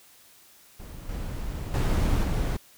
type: noise with level steps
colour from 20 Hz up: brown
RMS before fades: -40 / -33 / -23 / -26 dBFS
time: 0.79-2.57 s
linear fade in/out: 10 ms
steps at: 1.09 / 1.74 / 2.23 s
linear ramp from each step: 2 ms
effects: white hiss -55 dBFS RMS until 2.77 s